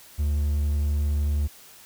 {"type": "tone with vibrato", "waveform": "triangle", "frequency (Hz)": 73.42, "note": "D2", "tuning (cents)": 0, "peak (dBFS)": -19, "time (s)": [0.18, 1.48], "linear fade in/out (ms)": 20, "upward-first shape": "sine", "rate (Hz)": 11, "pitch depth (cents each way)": 8, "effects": ["white hiss -49 dBFS RMS until 1.85 s"]}